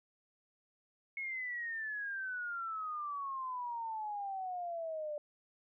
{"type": "exponential sweep", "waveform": "sine", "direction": "down", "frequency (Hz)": [2190, 587.3], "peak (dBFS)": -37, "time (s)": [1.17, 5.18], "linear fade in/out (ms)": 2, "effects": []}